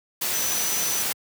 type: tone in noise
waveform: sine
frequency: 5990 Hz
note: F#8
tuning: 20 cents sharp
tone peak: -27 dBFS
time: 0.33-1.03 s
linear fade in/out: 10 ms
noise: white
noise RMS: -26 dBFS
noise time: 0.21-1.13 s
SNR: -4 dB
effects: high-pass 100 Hz 12 dB/octave